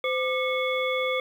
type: tone cluster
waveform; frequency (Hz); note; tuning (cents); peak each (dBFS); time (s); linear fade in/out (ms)
sine; 514 / 1194 / 2190 / 3429; C5 / D6 / C#7 / A7; -31 / +28 / -22 / -45; -26 / -32 / -29 / -34; 0.04-1.2; 2
effects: 9-bit